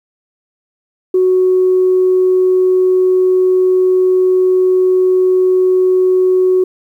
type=tone; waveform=sine; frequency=370 Hz; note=F#4; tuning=in tune; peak=-7 dBFS; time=1.14-6.64 s; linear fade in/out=5 ms; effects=tanh soft clip ceiling -3 dBFS + 8-bit